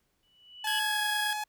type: tone with exponential growth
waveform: sine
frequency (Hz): 2957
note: F#7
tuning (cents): -2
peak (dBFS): -30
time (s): 0.23-0.79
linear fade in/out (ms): 1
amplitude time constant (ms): 120
type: tone with pitch glide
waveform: sawtooth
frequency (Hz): 860 to 845.2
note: A5 to G#5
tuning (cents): -40 to +30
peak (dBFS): -28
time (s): 0.64-1.44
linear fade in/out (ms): 5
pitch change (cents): -30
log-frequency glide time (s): 0.78-1.01
type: tone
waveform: 25% pulse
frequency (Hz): 1661.2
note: G#6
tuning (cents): 0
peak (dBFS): -25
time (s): 0.67-1.33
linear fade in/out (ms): 2
effects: pink hiss -75 dBFS RMS until 1.48 s